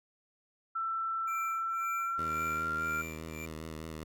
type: tone with pitch glide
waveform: sine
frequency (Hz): 1335 to 1388.5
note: E6 to F6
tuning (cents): +22 to -10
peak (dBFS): -31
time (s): 0.75-3.02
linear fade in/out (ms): 10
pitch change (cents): +68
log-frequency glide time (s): 1.54-2.87
type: tone with tremolo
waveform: square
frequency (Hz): 2356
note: D7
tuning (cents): +5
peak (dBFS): -40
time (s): 1.27-3.46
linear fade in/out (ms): 10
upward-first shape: sine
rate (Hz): 1.9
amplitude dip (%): 95
type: tone with vibrato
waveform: 10% pulse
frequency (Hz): 79.5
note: D#2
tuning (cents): +38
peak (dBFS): -32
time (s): 2.18-4.04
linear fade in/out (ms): 5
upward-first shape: sine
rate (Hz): 4.9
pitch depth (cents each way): 37
effects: none